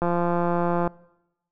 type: click train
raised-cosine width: 1 ms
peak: -11 dBFS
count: 149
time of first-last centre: 0.02-0.875 s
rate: 173 Hz
effects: noise-tail reverb RT60 0.9 s tail -23 dB re dry